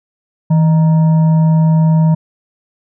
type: tone with frequency modulation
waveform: sine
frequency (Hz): 161.1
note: E3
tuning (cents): -39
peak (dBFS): -7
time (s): 0.5-2.15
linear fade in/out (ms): 10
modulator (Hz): 775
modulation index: 0.23
effects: none